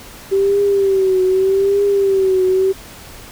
sine tone with vibrato, 387.4 Hz, G4, 20 cents flat, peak -11 dBFS, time 0.31-2.73 s, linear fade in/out 20 ms, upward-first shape triangle, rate 0.82 Hz, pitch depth 79 cents each way, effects pink hiss -37 dBFS RMS until 3.31 s

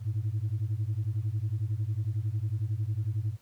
sine beating tone pair, 101.6 / 112.6 Hz, G#2 / A2, -38 / +40 cents, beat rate 11 Hz, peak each -29 dBFS, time 0-3.37 s, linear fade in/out 50 ms, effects tanh soft clip ceiling -24 dBFS + pink hiss -64 dBFS RMS until 3.41 s

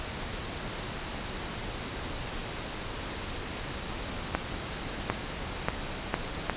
accelerating click train, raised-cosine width 0.5 ms, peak -10 dBFS, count 5, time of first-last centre 4.35-6.497 s, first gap 750 ms, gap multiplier 0.78, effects pink hiss -36 dBFS RMS until 6.56 s + resampled to 8000 Hz

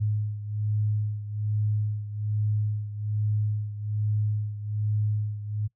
sine beating tone pair, 105.3 / 106.5 Hz, G#2 / G#2, +24 / +44 cents, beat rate 1.2 Hz, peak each -26 / -31 dBFS, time 0-5.68 s, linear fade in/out 20 ms, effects noise-tail reverb RT60 0.1 s tail -21 dB re dry

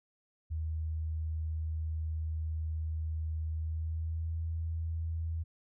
sine tone with pitch glide, 79.2 to 81.61 Hz, D#2 to E2, +31 to -17 cents, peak -32 dBFS, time 0.5-5.44 s, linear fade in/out 20 ms, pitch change +52 cents, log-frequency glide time 3.52-4.37 s, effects none

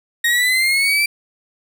35% pulse linear sweep, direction up, 1864.7 to 2349 Hz, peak -12 dBFS, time 0.24-1.06 s, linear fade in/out 5 ms, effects none

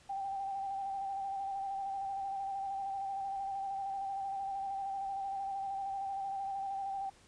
sine tone with vibrato, 784 Hz, G5, in tune, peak -35 dBFS, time 0.09-7.1 s, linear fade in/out 10 ms, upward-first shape square, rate 13 Hz, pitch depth 21 cents each way, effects pink hiss -62 dBFS RMS until 7.27 s + resampled to 22050 Hz

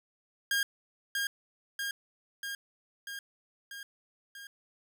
sawtooth tone with echo, 1618 Hz, G#6, 46 cents flat, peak -23 dBFS, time 0.51-0.63 s, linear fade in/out 2 ms, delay 640 ms, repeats 6, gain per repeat -3 dB, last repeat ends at 4.47 s, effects none

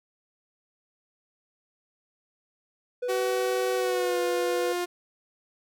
triangle tone, 493.9 Hz, B4, in tune, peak -25 dBFS, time 3.02-4.73 s, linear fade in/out 10 ms
sawtooth tone with pitch glide, 377.1 to 353.9 Hz, F#4 to F4, +33 to +23 cents, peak -23 dBFS, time 3.08-4.86 s, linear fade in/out 20 ms, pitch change -110 cents, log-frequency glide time 3.76-4.19 s
effects none

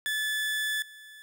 30% pulse tone with level steps, 1733 Hz, A6, 27 cents flat, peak -25 / -44 dBFS, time 0.06-1.22 s, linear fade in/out 0 ms, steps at 0.82 s, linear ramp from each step 2 ms, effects none

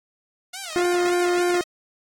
5% pulse tone with vibrato, 698.5 Hz, F5, in tune, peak -20 dBFS, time 0.53-1.64 s, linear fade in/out 10 ms, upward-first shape sine, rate 3.5 Hz, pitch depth 210 cents each way
harmonic tone, 353.6 Hz, F4, 22 cents sharp, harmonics 1 / 2 / 3 / 4 / 5 / 6 / 7, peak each -19 / -27 / -34 / -31 / -35 / -37 / -42 dBFS, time 0.76-1.61 s, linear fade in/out 0 ms
effects AAC 64 kbps

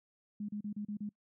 sine tone bursts, 207.7 Hz, G#3, in tune, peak -36 dBFS, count 6, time 0.4-1.092 s, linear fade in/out 5 ms, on 87 ms, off 34 ms, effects noise-tail reverb RT60 0.1 s tail -25 dB re dry

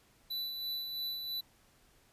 square tone with tremolo, 3976 Hz, B7, 11 cents sharp, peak -35 dBFS, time 0.3-1.41 s, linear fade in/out 10 ms, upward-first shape sine, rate 3 Hz, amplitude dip 40%, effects pink hiss -66 dBFS RMS until 2.12 s + resampled to 32000 Hz

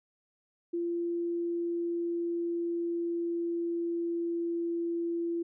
sine tone with pitch glide, 342.7 to 339 Hz, F4 to E4, -33 to +49 cents, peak -29 dBFS, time 0.73-5.43 s, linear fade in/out 10 ms, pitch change -18 cents, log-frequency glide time 1.13-4.72 s, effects none

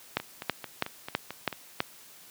two click trains, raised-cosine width 0.3 ms, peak -20 / -9 dBFS, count 7 / 6, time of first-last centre 0.2-1.527 / 0.17-1.804 s, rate 4.52 / 3.06 Hz, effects white hiss -52 dBFS RMS until 2.3 s + high-pass 100 Hz 12 dB/octave

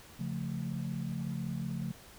sine chord, Db augmented, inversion none, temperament equal, 138.59 / 174.61 / 220 Hz, Db3 / F3 / A3, 0 / 0 / 0 cents, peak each -37 / -37 / -39 dBFS, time 0.19-1.92 s, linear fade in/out 10 ms, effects tanh soft clip ceiling -24 dBFS + pink hiss -54 dBFS RMS until 2.18 s

